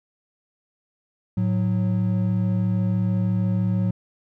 triangle tone pair together, 109.25 / 183.1 Hz, A2 / F#3, -12 / -18 cents, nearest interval major sixth, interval 894 cents, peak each -20 dBFS, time 1.37-3.91 s, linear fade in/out 5 ms, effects none

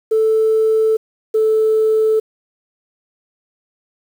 sine tone pair in turn, 440 / 437.5 Hz, A4 / A4, 0 / -10 cents, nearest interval unison, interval 10 cents, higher first, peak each -10 dBFS, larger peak neither, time 0.11-0.97 / 1.34-2.2 s, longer neither, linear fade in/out 10 ms, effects tanh soft clip ceiling -7 dBFS + 7-bit

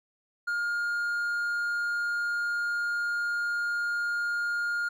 triangle tone, 1416 Hz, F6, 23 cents sharp, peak -25 dBFS, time 0.47-4.89 s, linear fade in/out 10 ms, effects none

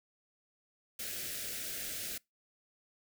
white band-stop noise, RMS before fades -40 dBFS, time 0.99-2.18 s, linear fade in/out 5 ms, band 670 to 1400 Hz, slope 48 dB/octave, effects noise-tail reverb RT60 0.2 s tail -25 dB re dry

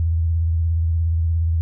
sine tone with vibrato, 82.41 Hz, E2, in tune, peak -16 dBFS, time 0-1.61 s, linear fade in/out 0 ms, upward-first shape sine, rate 17 Hz, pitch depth 60 cents each way, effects none

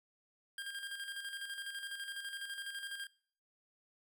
25% pulse tone with tremolo, 1605 Hz, G6, 40 cents sharp, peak -36 dBFS, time 0.58-3.07 s, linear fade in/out 2 ms, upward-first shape square, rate 12 Hz, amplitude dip 50%, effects noise-tail reverb RT60 0.6 s tail -25 dB re dry

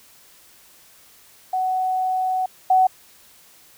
sine tone pair in turn, 746 / 748.8 Hz, F#5 / F#5, +14 / +20 cents, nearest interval unison, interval 6 cents, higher second, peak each -19 / -12 dBFS, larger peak second, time 1.53-2.46 / 2.7-2.87 s, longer first, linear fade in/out 5 ms, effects white hiss -51 dBFS RMS until 3.77 s

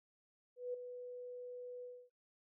sine tone with ADSR envelope, 493.9 Hz, B4, in tune, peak -36 dBFS, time 0.56-2.1 s, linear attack 180 ms, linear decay 6 ms, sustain -9 dB, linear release 270 ms, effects noise-tail reverb RT60 0.1 s tail -20 dB re dry

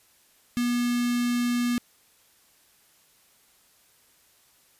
square tone with notch filter, 241.7 Hz, B3, 37 cents flat, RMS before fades -25 dBFS, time 0.57-1.78 s, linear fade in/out 0 ms, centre 750 Hz, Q 1, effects white hiss -61 dBFS RMS until 4.79 s + resampled to 32000 Hz

